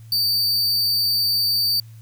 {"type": "tone with amplitude modulation", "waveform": "45% pulse", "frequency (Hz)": 4607, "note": "D8", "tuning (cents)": -34, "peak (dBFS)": -15, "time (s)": [0.12, 1.8], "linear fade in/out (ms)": 2, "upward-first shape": "sine", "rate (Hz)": 300, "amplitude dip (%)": 40, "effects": ["added 112 Hz sine -39 dBFS peak until 2.01 s", "white hiss -57 dBFS RMS until 2.01 s"]}